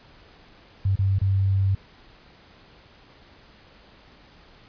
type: tone with dropouts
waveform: sine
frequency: 97 Hz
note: G2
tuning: 18 cents flat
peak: -18 dBFS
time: 0.85-1.75 s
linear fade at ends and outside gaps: 5 ms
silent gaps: 0.957-0.989 / 1.187-1.214 s
effects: pink hiss -52 dBFS RMS until 4.68 s + resampled to 11025 Hz